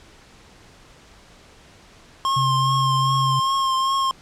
square tone with vibrato, 1069 Hz, C6, 37 cents sharp, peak -19 dBFS, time 2.25-4.11 s, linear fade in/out 0 ms, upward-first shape triangle, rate 2.5 Hz, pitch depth 31 cents each way
sine tone with pitch glide, 133.1 to 133.95 Hz, C3 to C3, +30 to +41 cents, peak -21 dBFS, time 2.36-3.4 s, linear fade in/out 10 ms, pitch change +11 cents, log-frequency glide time 2.59-2.9 s
effects pink hiss -49 dBFS RMS until 4.21 s + low-pass 7000 Hz 12 dB/octave

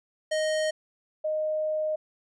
square / sine tone pair in turn, 622.3 / 618.9 Hz, D#5 / D#5, 0 / -9 cents, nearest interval unison, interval 9 cents, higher first, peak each -25 dBFS, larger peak neither, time 0.31-0.71 / 1.24-1.96 s, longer second, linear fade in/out 10 ms, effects resampled to 22050 Hz

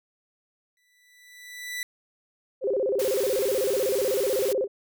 sawtooth tone with exponential growth, 1975.5 Hz, B6, in tune, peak -25 dBFS, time 0.77-1.83 s, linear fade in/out 1 ms, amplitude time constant 230 ms
sine tone with vibrato, 456.4 Hz, A#4, 37 cents flat, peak -22 dBFS, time 2.61-4.68 s, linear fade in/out 50 ms, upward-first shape square, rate 16 Hz, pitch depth 240 cents each way
white noise, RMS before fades -35 dBFS, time 2.99-4.53 s, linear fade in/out 5 ms
effects none

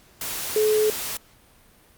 sine tone in noise, 429.3 Hz, A4, 43 cents flat, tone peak -17 dBFS, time 0.56-0.9 s, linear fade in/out 2 ms, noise white, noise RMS -30 dBFS, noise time 0.21-1.17 s, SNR +10 dB, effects pink hiss -55 dBFS RMS until 1.97 s + Opus 48 kbps

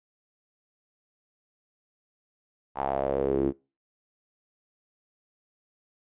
sawtooth tone with band-pass filter sweep, 68.2 Hz, C#2, 28 cents flat, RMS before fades -27 dBFS, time 2.75-3.53 s, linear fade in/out 50 ms, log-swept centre 890 to 310 Hz, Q 4.6, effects noise-tail reverb RT60 0.3 s tail -23 dB re dry + resampled to 8000 Hz

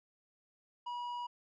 sine tone with tanh clipping, 968 Hz, B5, 35 cents flat, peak -39 dBFS, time 0.86-1.27 s, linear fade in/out 10 ms, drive 8 dB, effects none

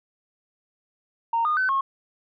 sine tone with pitch steps, 923 / 1224 / 1519 / 1085 Hz, A#5 / D#6 / F#6 / C#6, -17 / -29 / +45 / -37 cents, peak -19 dBFS, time 1.33-1.81 s, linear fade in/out 5 ms, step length 120 ms, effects tanh soft clip ceiling -15 dBFS

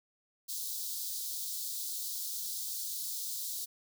white high-pass noise, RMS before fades -38 dBFS, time 0.48-3.66 s, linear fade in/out 20 ms, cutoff 3700 Hz, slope 48 dB/octave, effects none

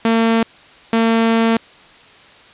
sawtooth tone pair in turn, 227.2 / 227.2 Hz, A#3 / A#3, -44 / -44 cents, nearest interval unison, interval 0 cents, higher neither, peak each -8 dBFS, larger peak neither, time 0.05-0.43 / 0.93-1.57 s, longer second, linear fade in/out 2 ms, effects white hiss -44 dBFS RMS until 2.53 s + resampled to 8000 Hz

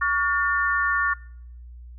sine tone cluster, 1130 / 1426 / 1796 Hz, C#6 / F6 / A6, +33 / +36 / +35 cents, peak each -24 dBFS, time 0.01-1.14 s, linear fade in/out 10 ms, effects noise-tail reverb RT60 0.7 s tail -24 dB re dry + added 60 Hz sine -39 dBFS peak until 1.98 s

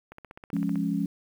click train, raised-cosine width 0.5 ms, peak -28 dBFS, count 11, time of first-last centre 0.12-0.757 s, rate 15.7 Hz
sine chord, Db major, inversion first, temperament equal, 174.61 / 207.7 / 277.2 Hz, F3 / Ab3 / Db4, 0 / 0 / 0 cents, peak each -29 / -29 / -29 dBFS, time 0.53-1.06 s, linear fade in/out 2 ms
effects 9-bit

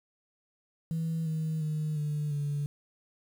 sine tone with pitch steps, 162.9 / 158.17 / 153.58 / 149.12 / 144.79 Hz, E3 / D#3 / D#3 / D3 / D3, -20 / +29 / -22 / +27 / -24 cents, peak -27 dBFS, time 0.91-2.66 s, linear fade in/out 0 ms, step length 350 ms, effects tanh soft clip ceiling -26 dBFS + 9-bit

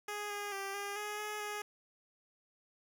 10% pulse tone with pitch steps, 415.1 / 409.6 / 392.8 / 403.5 / 418 / 421.8 / 416.8 Hz, G#4 / G#4 / G4 / G#4 / G#4 / G#4 / G#4, -1 / -24 / +4 / -50 / +11 / +27 / +6 cents, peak -30 dBFS, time 0.08-1.62 s, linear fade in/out 5 ms, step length 220 ms, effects none

